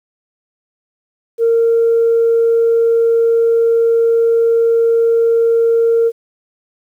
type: tone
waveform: sine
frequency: 460.6 Hz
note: A#4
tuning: 21 cents flat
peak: -8 dBFS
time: 1.38-6.12 s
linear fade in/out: 50 ms
effects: tanh soft clip ceiling -5 dBFS + 8-bit